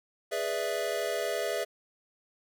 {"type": "chord", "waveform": "square", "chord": "E dominant seventh", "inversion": "first", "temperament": "equal", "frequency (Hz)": [415.3, 493.9, 587.3, 659.3], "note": ["G#4", "B4", "D5", "E5"], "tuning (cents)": [0, 0, 0, 0], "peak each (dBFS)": [-36, -37, -36, -34], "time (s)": [0.31, 1.65], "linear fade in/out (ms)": 20, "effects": []}